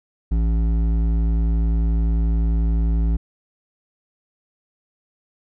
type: tone with hard clipping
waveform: sine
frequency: 55.7 Hz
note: A1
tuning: 22 cents sharp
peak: -18 dBFS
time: 0.31-3.17 s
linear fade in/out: 10 ms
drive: 10 dB
effects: none